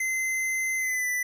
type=tone with pitch glide; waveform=square; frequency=2062 to 1987.2 Hz; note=C7 to B6; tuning=-26 to +10 cents; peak=-26 dBFS; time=0-1.23 s; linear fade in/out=5 ms; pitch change=-64 cents; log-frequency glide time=0.77-1.08 s; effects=none